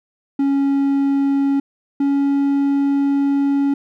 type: tone pair in turn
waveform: triangle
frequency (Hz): 277.2 / 279.6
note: C#4 / C#4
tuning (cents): 0 / +15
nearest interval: unison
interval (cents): 15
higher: second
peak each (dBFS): -12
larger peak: neither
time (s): 0.39-1.6 / 2-3.74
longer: second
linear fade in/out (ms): 5
effects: none